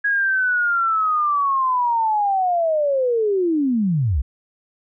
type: linear sweep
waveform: sine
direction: down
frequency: 1661.2 to 55 Hz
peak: -16 dBFS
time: 0.04-4.22 s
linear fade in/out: 10 ms
effects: none